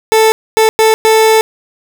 30% pulse tone bursts at uneven times, 440.8 Hz, A4, 3 cents sharp, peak -3 dBFS, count 4, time 0.12-0.32 / 0.57-0.69 / 0.79-0.94 / 1.05-1.41 s, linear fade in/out 0 ms, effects none

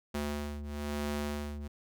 sawtooth ring-modulated tone, 146.83 Hz, D3, in tune, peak -27 dBFS, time 0.14-1.68 s, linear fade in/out 10 ms, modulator 72.9 Hz, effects none

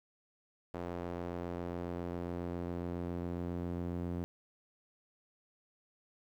sawtooth tone with band-pass filter sweep, 87.31 Hz, F2, in tune, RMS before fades -39 dBFS, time 0.74-4.24 s, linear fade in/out 0 ms, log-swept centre 540 to 240 Hz, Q 0.83, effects 11-bit

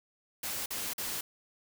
white noise bursts, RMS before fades -36 dBFS, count 3, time 0.43-1.21 s, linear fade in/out 5 ms, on 230 ms, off 45 ms, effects none

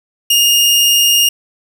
sawtooth tone, 2837 Hz, F7, 27 cents sharp, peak -5 dBFS, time 0.3-1.29 s, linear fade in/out 5 ms, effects none

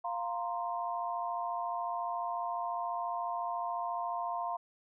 sine chord, F suspended fourth, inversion none, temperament equal, 698.5 / 932.3 / 1046.5 Hz, F5 / Bb5 / C6, 0 / 0 / 0 cents, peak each -36 / -38 / -38 dBFS, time 0.04-4.57 s, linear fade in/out 10 ms, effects none

